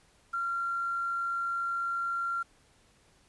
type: tone with quantisation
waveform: sine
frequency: 1377 Hz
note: F6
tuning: 25 cents flat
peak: -29 dBFS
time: 0.33-2.43 s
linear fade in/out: 10 ms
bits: 9
effects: pink hiss -64 dBFS RMS until 3.28 s + resampled to 24000 Hz